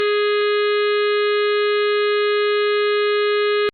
harmonic tone, 415.3 Hz, G#4, in tune, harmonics 1 / 3 / 4 / 5 / 6 / 7 / 8 / 9 / 10, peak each -16 / -26 / -28 / -30 / -32 / -33 / -34 / -35 / -36 dBFS, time 0-3.69 s, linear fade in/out 0 ms, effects Opus 24 kbps

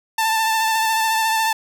sawtooth tone with vibrato, 887 Hz, A5, 14 cents sharp, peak -13 dBFS, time 0.18-1.53 s, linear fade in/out 5 ms, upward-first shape sine, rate 14 Hz, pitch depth 21 cents each way, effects none

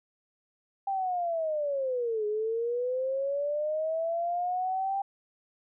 sine linear two-way sweep, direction down then up, 793 to 416.4 to 793 Hz, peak -27 dBFS, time 0.87-5.02 s, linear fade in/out 5 ms, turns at 2.26 s, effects none

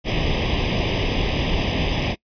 pink noise with comb filter, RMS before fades -21 dBFS, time 0.04-2.16 s, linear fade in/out 50 ms, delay 0.35 ms, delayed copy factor +1, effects noise-tail reverb RT60 0.1 s tail -24 dB re dry + resampled to 11025 Hz

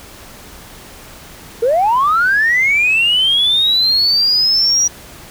sine linear sweep, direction up, 440 to 5800 Hz, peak -9 dBFS, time 1.62-4.88 s, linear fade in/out 10 ms, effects tanh soft clip ceiling -6 dBFS + pink hiss -37 dBFS RMS until 5.3 s

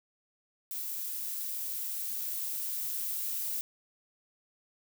violet noise with level ramp, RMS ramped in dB -37 to -34 dBFS, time 0.71-3.61 s, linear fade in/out 0 ms, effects none

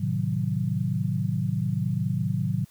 sine chord, A diminished seventh, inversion none, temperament equal, 110 / 130.81 / 155.56 / 185 Hz, A2 / C3 / Eb3 / Gb3, 0 / 0 / 0 / 0 cents, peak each -29 dBFS, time 0-2.65 s, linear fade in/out 10 ms, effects white hiss -59 dBFS RMS until 2.7 s

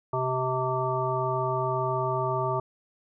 harmonic tone, 129.1 Hz, C3, 23 cents flat, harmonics 1 / 3 / 5 / 7 / 9, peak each -31 / -31 / -31 / -31 / -31 dBFS, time 0.13-2.6 s, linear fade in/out 5 ms, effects none

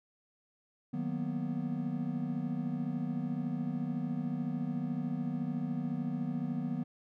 triangle chord, B major seventh, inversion first, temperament equal with one note detuned, 155.11 / 185 / 233.1 / 246.9 Hz, D#3 / F#3 / A#3 / B3, -5 / 0 / 0 / 0 cents, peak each -36 / -37 / -38 / -34 dBFS, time 0.93-6.84 s, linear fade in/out 10 ms, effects none

